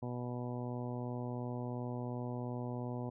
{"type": "harmonic tone", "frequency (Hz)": 122.8, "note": "B2", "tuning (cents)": -9, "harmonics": [1, 2, 3, 4, 5, 6, 7, 8], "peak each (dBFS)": [-40, -42, -47, -48, -49, -52, -52, -53], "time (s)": [0.02, 3.1], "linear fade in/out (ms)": 10, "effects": []}